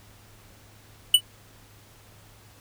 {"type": "tone with exponential decay", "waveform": "square", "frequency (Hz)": 2967, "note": "F#7", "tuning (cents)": 4, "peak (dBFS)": -9, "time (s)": [1.14, 1.21], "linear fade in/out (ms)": 5, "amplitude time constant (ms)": 15, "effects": ["added 104 Hz sine -54 dBFS peak until 2.6 s", "pink hiss -54 dBFS RMS until 2.6 s"]}